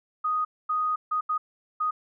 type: tone bursts at uneven times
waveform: sine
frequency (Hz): 1244.5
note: D#6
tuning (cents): 0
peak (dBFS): -23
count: 5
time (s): 0.24-0.45 / 0.69-0.96 / 1.11-1.21 / 1.29-1.38 / 1.8-1.91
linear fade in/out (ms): 10
effects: none